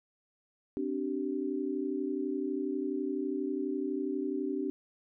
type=chord; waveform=sine; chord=C suspended second; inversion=none; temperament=equal with one note detuned; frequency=261.6 / 293.7 / 384.4 Hz; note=C4 / D4 / G4; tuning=0 / 0 / -34 cents; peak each=-36 / -34 / -35 dBFS; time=0.77-4.7 s; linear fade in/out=0 ms; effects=none